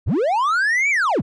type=linear two-way sweep; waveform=triangle; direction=up then down; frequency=46.33 to 2349 to 56.9 Hz; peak=-14 dBFS; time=0.06-1.22 s; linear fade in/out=20 ms; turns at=0.9 s; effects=resampled to 22050 Hz